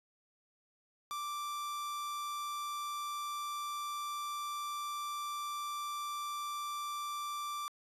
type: tone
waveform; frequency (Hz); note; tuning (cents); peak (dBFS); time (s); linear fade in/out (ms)
45% pulse; 1174.7; D6; 0; -37; 1.11-7.68; 0
effects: resampled to 32000 Hz